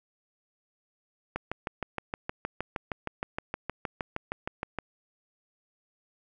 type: click train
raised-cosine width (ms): 0.5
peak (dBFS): -16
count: 23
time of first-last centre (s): 1.36-4.787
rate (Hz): 6.42
effects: none